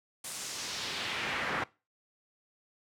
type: noise with band-pass filter sweep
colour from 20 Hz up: brown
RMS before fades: -36 dBFS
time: 0.24-1.64 s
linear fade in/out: 5 ms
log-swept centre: 9400 to 1500 Hz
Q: 1.5
effects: noise-tail reverb RT60 0.3 s tail -22 dB re dry + high-pass 80 Hz 12 dB/octave